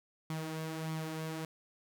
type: tone with flanger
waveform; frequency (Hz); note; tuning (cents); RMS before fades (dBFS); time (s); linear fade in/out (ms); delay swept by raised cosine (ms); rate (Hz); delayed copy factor
sawtooth; 159.1; D#3; +39; -39; 0.3-1.45; 2; 0.89 to 4.49; 1.6; +0.5
effects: none